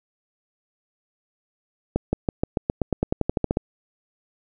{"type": "accelerating click train", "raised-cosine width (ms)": 2, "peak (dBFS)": -7, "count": 16, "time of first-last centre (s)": [1.96, 3.571], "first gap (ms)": 170, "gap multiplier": 0.93, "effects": []}